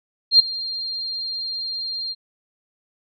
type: tone with ADSR envelope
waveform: sine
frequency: 4195 Hz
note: C8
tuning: 4 cents sharp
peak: -6 dBFS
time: 0.31-2.15 s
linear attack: 85 ms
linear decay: 10 ms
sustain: -19 dB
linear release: 36 ms
effects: none